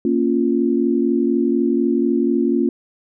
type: chord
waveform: sine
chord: Bb minor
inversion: none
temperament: equal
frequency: 233.1 / 277.2 / 349.2 Hz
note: Bb3 / Db4 / F4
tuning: 0 / 0 / 0 cents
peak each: -19 dBFS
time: 0.05-2.69 s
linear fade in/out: 2 ms
effects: none